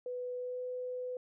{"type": "tone with pitch glide", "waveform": "sine", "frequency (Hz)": [496.3, 501.2], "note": ["B4", "B4"], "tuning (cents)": [8, 25], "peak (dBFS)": -36, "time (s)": [0.06, 1.17], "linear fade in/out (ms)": 2, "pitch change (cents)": 17, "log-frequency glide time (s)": [0.37, 0.61], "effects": []}